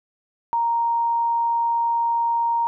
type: tone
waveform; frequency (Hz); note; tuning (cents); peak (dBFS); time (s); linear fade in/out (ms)
sine; 932.3; A#5; 0; -18; 0.53-2.67; 0
effects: none